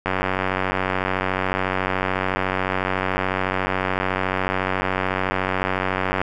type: click train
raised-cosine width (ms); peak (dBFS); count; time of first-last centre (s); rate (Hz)
0.5; -6; 579; 0.06-6.215; 93.9
effects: none